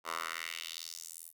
10% pulse tone with high-pass filter sweep, 82.41 Hz, E2, in tune, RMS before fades -42 dBFS, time 0.04-1.33 s, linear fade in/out 50 ms, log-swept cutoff 880 to 12000 Hz, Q 2, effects none

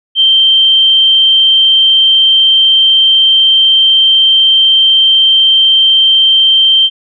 sine tone, 3136 Hz, G7, in tune, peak -4 dBFS, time 0.15-6.9 s, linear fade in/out 50 ms, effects none

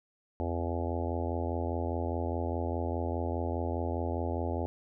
harmonic tone, 84.9 Hz, F2, 48 cents flat, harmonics 1 / 3 / 4 / 5 / 6 / 7 / 8 / 9 / 10, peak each -33 / -38 / -39 / -40 / -41 / -41 / -42 / -43 / -43 dBFS, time 0.4-4.66 s, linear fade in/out 0 ms, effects none

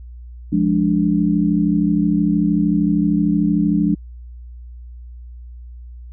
sine chord, D diminished, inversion first, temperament equal, 174.61 / 207.7 / 293.7 Hz, F3 / Ab3 / D4, 0 / 0 / 0 cents, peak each -18 dBFS, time 0.52-3.95 s, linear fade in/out 10 ms, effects added 60 Hz sine -33 dBFS peak until 6.12 s

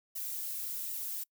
violet noise with flanger, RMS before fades -38 dBFS, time 0.15-1.24 s, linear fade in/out 10 ms, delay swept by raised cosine 1 to 6.6 ms, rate 1.3 Hz, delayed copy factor +0.8, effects noise-tail reverb RT60 0.1 s tail -26 dB re dry

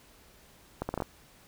accelerating click train, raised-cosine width 1 ms, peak -17 dBFS, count 6, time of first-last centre 0.82-1.022 s, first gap 70 ms, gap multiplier 0.72, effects pink hiss -58 dBFS RMS until 1.47 s

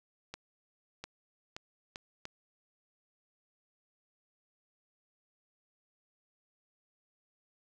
accelerating click train, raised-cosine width 0.2 ms, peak -24 dBFS, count 5, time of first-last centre 0.34-2.254 s, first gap 700 ms, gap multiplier 0.75, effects none

